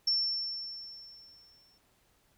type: tone with exponential decay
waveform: sine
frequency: 5410 Hz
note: E8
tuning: 44 cents sharp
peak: -24 dBFS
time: 0.07-1.78 s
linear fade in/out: 5 ms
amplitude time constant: 370 ms
effects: pink hiss -69 dBFS RMS until 2.37 s